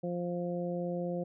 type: harmonic tone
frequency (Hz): 175.3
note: F3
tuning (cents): +7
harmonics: 1 / 2 / 3 / 4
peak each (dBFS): -35 / -39 / -36 / -45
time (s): 0.03-1.24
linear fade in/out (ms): 10
effects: none